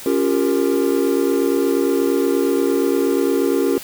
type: chord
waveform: triangle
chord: G half-diminished seventh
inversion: second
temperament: equal with one note detuned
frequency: 277.2 / 349.2 / 397.7 / 466.2 Hz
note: Db4 / F4 / G4 / Bb4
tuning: 0 / 0 / +25 / 0 cents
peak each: -18 / -19 / -18 / -20 dBFS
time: 0.06-3.78 s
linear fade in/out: 2 ms
effects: white hiss -35 dBFS RMS until 3.83 s